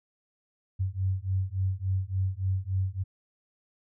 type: beating tone pair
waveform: sine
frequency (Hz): 93.2 / 96.7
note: F#2 / G2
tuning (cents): +13 / -23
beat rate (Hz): 3.5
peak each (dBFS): -29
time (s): 0.79-3.04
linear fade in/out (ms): 20
effects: none